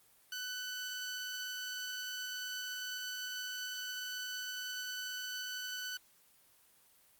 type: tone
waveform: 15% pulse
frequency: 1500 Hz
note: F#6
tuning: 23 cents sharp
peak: -32 dBFS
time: 0.32-5.97 s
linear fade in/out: 2 ms
effects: white hiss -66 dBFS RMS until 7.19 s + Opus 24 kbps